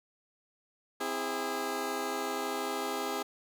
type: chord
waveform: 15% pulse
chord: C augmented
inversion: none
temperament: just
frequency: 261.6 / 327 / 408.8 Hz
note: C4 / E4 / G#4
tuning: 0 / -14 / -27 cents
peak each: -32 / -33 / -28 dBFS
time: 1-3.23 s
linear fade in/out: 10 ms
effects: none